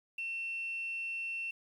sine tone with quantisation, 2700 Hz, E7, 41 cents sharp, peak -35 dBFS, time 0.18-1.51 s, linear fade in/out 5 ms, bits 10, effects none

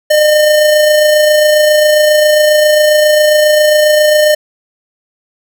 square tone with amplitude modulation, 606 Hz, D#5, 46 cents flat, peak -5 dBFS, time 0.1-4.35 s, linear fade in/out 10 ms, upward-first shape sine, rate 27.4 Hz, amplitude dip 30%, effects none

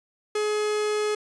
45% pulse tone, 422.5 Hz, G#4, 30 cents sharp, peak -23 dBFS, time 0.35-1.15 s, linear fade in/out 5 ms, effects resampled to 22050 Hz

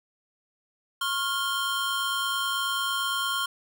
square tone cluster, 1084 / 1401 / 3143 Hz, C#6 / F6 / G7, -39 / +5 / +4 cents, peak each -31 dBFS, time 1.01-3.46 s, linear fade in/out 5 ms, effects none

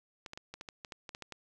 clicks, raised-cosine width 0.2 ms, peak -26 dBFS, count 12, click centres 0.262 / 0.334 / 0.375 / 0.54 / 0.611 / 0.688 / 0.848 / 0.922 / 1.092 / 1.149 / 1.223 / 1.323 s, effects none

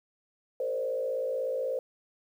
sine tone with frequency modulation, 523.3 Hz, C5, in tune, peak -28 dBFS, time 0.6-1.79 s, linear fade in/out 2 ms, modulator 56.3 Hz, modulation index 0.97, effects 10-bit

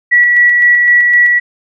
sine tone with tremolo, 1939 Hz, B6, 32 cents flat, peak -4 dBFS, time 0.11-1.4 s, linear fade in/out 20 ms, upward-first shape square, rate 3.9 Hz, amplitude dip 25%, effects none

